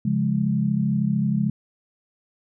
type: chord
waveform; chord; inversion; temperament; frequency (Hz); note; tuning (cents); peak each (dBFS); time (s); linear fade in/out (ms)
sine; Db major; none; equal; 138.59 / 174.61 / 207.7; Db3 / F3 / Ab3; 0 / 0 / 0; -24 / -25 / -22; 0.05-1.5; 5
effects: none